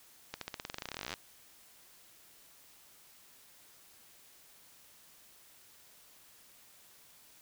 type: accelerating click train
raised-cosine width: 0.2 ms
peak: -21 dBFS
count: 26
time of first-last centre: 0.34-1.139 s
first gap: 73 ms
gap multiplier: 0.92
effects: white hiss -60 dBFS RMS until 7.41 s